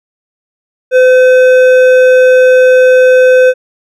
sine tone with hard clipping, 510 Hz, C5, 44 cents flat, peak -4 dBFS, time 0.91-3.54 s, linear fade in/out 50 ms, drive 9 dB, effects none

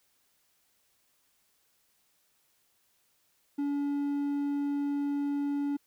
triangle tone, 285.2 Hz, C#4, 49 cents sharp, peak -26 dBFS, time 3.58-5.77 s, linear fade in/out 10 ms, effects white hiss -71 dBFS RMS until 5.86 s

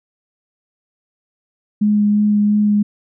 sine tone with vibrato, 208.3 Hz, G#3, 5 cents sharp, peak -11 dBFS, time 1.81-2.83 s, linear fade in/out 10 ms, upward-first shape sine, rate 2.9 Hz, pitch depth 11 cents each way, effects none

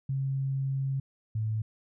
sine tone pair in turn, 135.4 / 109.31 Hz, C#3 / A2, -40 / -11 cents, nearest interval major third, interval 371 cents, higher first, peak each -27 dBFS, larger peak neither, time 0.09-1 / 1.35-1.62 s, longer first, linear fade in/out 5 ms, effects none

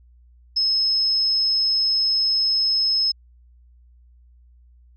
sine tone, 5180 Hz, E8, 31 cents flat, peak -17 dBFS, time 0.56-3.12 s, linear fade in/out 10 ms, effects added 60 Hz sine -49 dBFS peak until 4.96 s

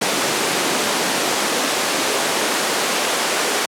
pink noise with high-pass filter sweep, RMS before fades -19 dBFS, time 0.01-3.66 s, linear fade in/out 10 ms, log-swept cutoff 240 to 400 Hz, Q 0.81, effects high-pass 150 Hz 12 dB/octave + low-pass 10000 Hz 12 dB/octave

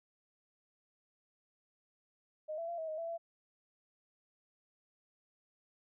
sine tone with pitch steps, 618 / 668 / 685 / 643 / 625 / 666 / 672 Hz, D#5 / E5 / F5 / E5 / D#5 / E5 / E5, -12 / +23 / -34 / -43 / +8 / +18 / +33 cents, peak -37 dBFS, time 2.48-3.18 s, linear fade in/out 20 ms, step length 100 ms, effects none

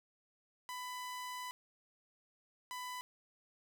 sawtooth tone bursts at uneven times, 998 Hz, B5, 18 cents sharp, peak -38 dBFS, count 2, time 0.69-1.51 / 2.71-3.01 s, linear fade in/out 0 ms, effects none

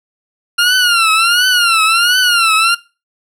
20% pulse tone with vibrato, 1394 Hz, F6, 4 cents flat, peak -4 dBFS, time 0.58-2.75 s, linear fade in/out 10 ms, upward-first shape triangle, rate 1.4 Hz, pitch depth 150 cents each way, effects noise-tail reverb RT60 0.3 s tail -20 dB re dry + low-pass 12000 Hz 12 dB/octave

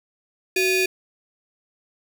45% pulse ring-modulated tone, 1046.5 Hz, C6, in tune, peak -15 dBFS, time 0.56-0.86 s, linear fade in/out 5 ms, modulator 1420 Hz, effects none

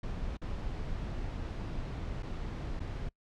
brown noise with dropouts, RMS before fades -37 dBFS, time 0.03-3.09 s, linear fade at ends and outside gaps 5 ms, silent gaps 0.371-0.416 / 2.225-2.229 / 2.796-2.802 s, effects noise-tail reverb RT60 0.1 s tail -25 dB re dry + low-pass 5000 Hz 12 dB/octave

